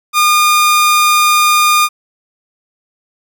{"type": "tone", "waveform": "sawtooth", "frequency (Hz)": 1215, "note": "D#6", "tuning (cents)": -42, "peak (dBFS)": -4, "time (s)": [0.13, 1.89], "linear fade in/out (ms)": 50, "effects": []}